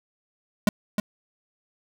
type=tone with echo; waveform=square; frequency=207.7 Hz; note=G#3; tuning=in tune; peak=-16 dBFS; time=0.67-0.69 s; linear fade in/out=2 ms; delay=310 ms; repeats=1; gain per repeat=-6 dB; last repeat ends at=1 s; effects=none